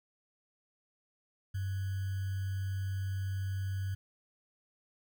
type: tone with sample-and-hold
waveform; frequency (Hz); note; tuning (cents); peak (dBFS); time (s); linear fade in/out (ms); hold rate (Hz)
sine; 96.2; G2; -32; -32; 1.54-3.95; 10; 1575
effects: none